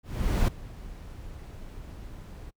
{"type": "noise with ADSR envelope", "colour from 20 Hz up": "brown", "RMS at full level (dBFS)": -21, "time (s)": [0.03, 2.51], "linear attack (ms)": 450, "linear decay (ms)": 5, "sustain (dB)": -21, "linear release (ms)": 18, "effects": ["noise-tail reverb RT60 0.1 s tail -24 dB re dry"]}